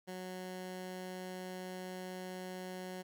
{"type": "tone", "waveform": "15% pulse", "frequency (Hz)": 184.2, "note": "F#3", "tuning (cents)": -7, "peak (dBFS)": -36, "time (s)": [0.07, 3.03], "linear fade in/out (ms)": 20, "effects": []}